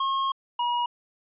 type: tone pair in turn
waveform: square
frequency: 1080 / 962.2 Hz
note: C#6 / B5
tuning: -45 / -45 cents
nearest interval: major second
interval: 200 cents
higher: first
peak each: -24 dBFS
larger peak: neither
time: 0-0.32 / 0.59-0.86 s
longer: first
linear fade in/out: 5 ms
effects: resampled to 8000 Hz